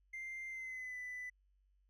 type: tone with pitch glide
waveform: triangle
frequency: 2093 to 1993.9 Hz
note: C7 to B6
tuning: 0 to +16 cents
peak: -40 dBFS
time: 0.13-1.3 s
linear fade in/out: 10 ms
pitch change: -84 cents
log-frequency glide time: 0.48-0.97 s
effects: tanh soft clip ceiling -38 dBFS + added 48 Hz sine -70 dBFS peak until 1.89 s